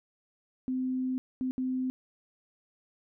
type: tone bursts at uneven times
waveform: sine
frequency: 257.3 Hz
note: C4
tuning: 29 cents flat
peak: -28 dBFS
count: 3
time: 0.68-1.18 / 1.41-1.51 / 1.58-1.9 s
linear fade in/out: 0 ms
effects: none